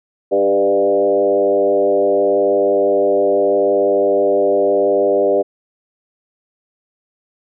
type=tone with frequency modulation; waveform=sine; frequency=496.6 Hz; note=B4; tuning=9 cents sharp; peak=-11 dBFS; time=0.31-5.43 s; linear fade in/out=20 ms; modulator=99.2 Hz; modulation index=1.5; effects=none